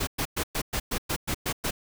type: noise bursts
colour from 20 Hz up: pink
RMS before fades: -28 dBFS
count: 10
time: 0-1.71 s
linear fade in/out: 10 ms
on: 72 ms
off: 110 ms
effects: none